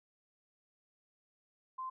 sine tone, 1039 Hz, C6, 12 cents flat, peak -38 dBFS, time 1.78-1.9 s, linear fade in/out 10 ms, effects none

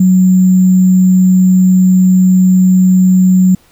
sine tone with sample-and-hold, 184.8 Hz, F#3, 2 cents flat, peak -4 dBFS, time 0-3.55 s, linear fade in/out 5 ms, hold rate 7350 Hz, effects pink hiss -48 dBFS RMS until 3.71 s

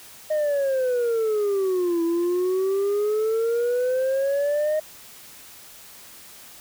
sine exponential two-way sweep, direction down then up, 622.3 to 332.3 to 622.3 Hz, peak -17 dBFS, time 0.3-4.8 s, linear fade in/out 10 ms, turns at 2.03 s, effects tanh soft clip ceiling -19 dBFS + white hiss -45 dBFS RMS until 6.6 s

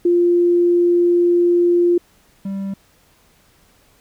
sine / triangle tone pair in turn, 348.7 / 195.7 Hz, F4 / G3, -3 / -3 cents, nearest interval minor seventh, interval 1000 cents, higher first, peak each -11 / -20 dBFS, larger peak first, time 0.05-1.98 / 2.45-2.74 s, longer first, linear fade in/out 5 ms, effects pink hiss -55 dBFS RMS until 4 s

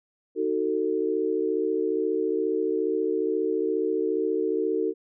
sine chord, D# diminished, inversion none, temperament just, 311.1 / 373.4 / 448 Hz, D#4 / F#4 / A4, 0 / +16 / +31 cents, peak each -29 / -27 / -26 dBFS, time 0.35-4.94 s, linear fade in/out 50 ms, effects none

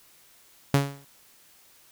sawtooth tone with exponential decay, 140 Hz, C#3, 18 cents sharp, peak -12 dBFS, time 0.74-1.05 s, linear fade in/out 2 ms, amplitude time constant 66 ms, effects white hiss -57 dBFS RMS until 1.91 s

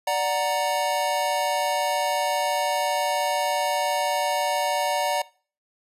square chord, D augmented, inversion none, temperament equal, 587.3 / 740 / 932.3 Hz, D5 / F#5 / A#5, 0 / 0 / 0 cents, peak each -27 dBFS, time 0.07-5.22 s, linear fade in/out 5 ms, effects noise-tail reverb RT60 0.4 s tail -21 dB re dry + resampled to 32000 Hz

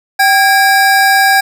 square tone pair together, 777 / 1633.1 Hz, G5 / G#6, -16 / -30 cents, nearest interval octave + minor second, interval 1286 cents, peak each -10 dBFS, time 0.19-1.41 s, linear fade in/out 10 ms, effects none

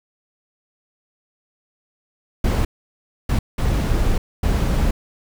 brown noise bursts at uneven times, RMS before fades -18 dBFS, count 4, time 2.44-2.65 / 3.29-3.39 / 3.58-4.18 / 4.43-4.91 s, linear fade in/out 5 ms, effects none

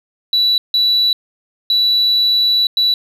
sine tone bursts at uneven times, 3944 Hz, B7, 3 cents flat, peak -9 dBFS, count 4, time 0.33-0.58 / 0.74-1.13 / 1.7-2.67 / 2.77-2.94 s, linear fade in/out 2 ms, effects tanh soft clip ceiling -8 dBFS

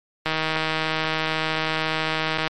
click train, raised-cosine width 0.3 ms, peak -7 dBFS, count 351, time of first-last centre 0.26-2.475 s, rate 158 Hz, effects MP3 64 kbps

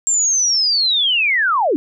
sine linear sweep, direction down, 7459 to 261.6 Hz, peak -13 dBFS, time 0.07-1.76 s, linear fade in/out 0 ms, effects none

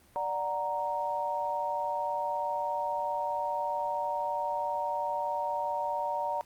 sine chord, D augmented, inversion none, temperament equal, 587.3 / 740 / 932.3 Hz, D5 / F#5 / A#5, 0 / 0 / 0 cents, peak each -35 / -36 / -31 dBFS, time 0.16-6.41 s, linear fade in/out 0 ms, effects pink hiss -61 dBFS RMS until 6.45 s + Opus 32 kbps

